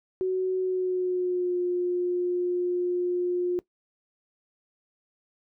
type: tone with pitch glide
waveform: sine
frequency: 372.7 to 356.3 Hz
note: F#4 to F4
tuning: +13 to +35 cents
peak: -23 dBFS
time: 0.21-3.59 s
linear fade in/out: 0 ms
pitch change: -78 cents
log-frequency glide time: 0.59-1.58 s
effects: noise-tail reverb RT60 0.1 s tail -19 dB re dry